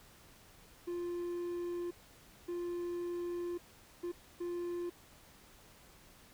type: tone bursts at uneven times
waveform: triangle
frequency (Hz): 349.2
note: F4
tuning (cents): 0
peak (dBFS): -34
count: 4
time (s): 0.87-1.91 / 2.48-3.58 / 4.03-4.12 / 4.4-4.9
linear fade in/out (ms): 10
effects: pink hiss -60 dBFS RMS until 6.33 s